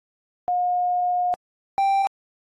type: tone pair in turn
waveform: sine / triangle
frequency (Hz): 717 / 785.3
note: F5 / G5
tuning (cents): +45 / +3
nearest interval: major second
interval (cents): 158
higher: second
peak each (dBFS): -19 / -15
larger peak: second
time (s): 0.48-1.34 / 1.78-2.07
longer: first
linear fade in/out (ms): 0
effects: AAC 32 kbps